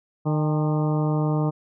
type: harmonic tone with a mistuned harmonic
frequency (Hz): 152.2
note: D#3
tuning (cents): -38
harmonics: 1 / 2 / 3 / 4 / 5 / 6 / 7 / 8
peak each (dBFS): -21 / -27 / -31 / -33 / -35 / -37 / -38 / -39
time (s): 0.25-1.51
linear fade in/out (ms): 20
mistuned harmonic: 5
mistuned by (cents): +58
effects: none